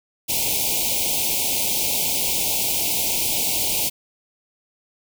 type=band-stop noise; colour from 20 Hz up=white; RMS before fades=-22 dBFS; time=0.28-3.9 s; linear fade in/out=20 ms; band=940 to 2200 Hz; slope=96 dB/octave; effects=none